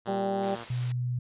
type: tone with tremolo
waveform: 5% pulse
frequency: 116.8 Hz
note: A#2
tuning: 4 cents sharp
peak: -25 dBFS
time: 0.05-0.65 s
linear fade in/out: 20 ms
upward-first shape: triangle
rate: 2.9 Hz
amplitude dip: 35%
type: harmonic tone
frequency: 196 Hz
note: G3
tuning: in tune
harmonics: 1 / 2 / 3 / 4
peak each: -32 / -32 / -32 / -32 dBFS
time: 0.07-0.56 s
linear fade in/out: 20 ms
type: noise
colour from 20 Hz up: white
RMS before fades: -42 dBFS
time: 0.43-0.92 s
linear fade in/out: 2 ms
type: tone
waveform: sine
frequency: 123.47 Hz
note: B2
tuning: in tune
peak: -27 dBFS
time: 0.7-1.19 s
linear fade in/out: 5 ms
effects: resampled to 8000 Hz